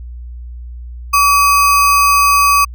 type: tone with sample-and-hold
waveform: sine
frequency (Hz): 1144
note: D6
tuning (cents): -46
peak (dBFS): -7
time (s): 1.13-2.65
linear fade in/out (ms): 10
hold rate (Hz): 3675
effects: added 60 Hz sine -26 dBFS peak until 2.74 s